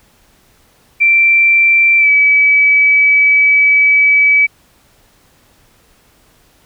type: tone with pitch glide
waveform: sine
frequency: 2349 to 2289 Hz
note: D7 to D7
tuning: 0 to -45 cents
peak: -6 dBFS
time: 1-4.47 s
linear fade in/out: 20 ms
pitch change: -45 cents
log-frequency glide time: 1.98-2.09 s
effects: pink hiss -51 dBFS RMS until 6.65 s